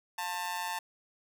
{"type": "tone with amplitude modulation", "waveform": "sawtooth", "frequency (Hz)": 891, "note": "A5", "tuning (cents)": 22, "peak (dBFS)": -26, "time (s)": [0.18, 0.79], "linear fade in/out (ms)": 5, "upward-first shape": "sine", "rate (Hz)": 183, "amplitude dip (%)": 80, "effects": []}